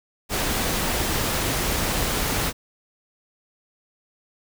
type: noise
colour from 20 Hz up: pink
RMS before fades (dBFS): -24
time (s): 0.29-2.53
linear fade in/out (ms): 50
effects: none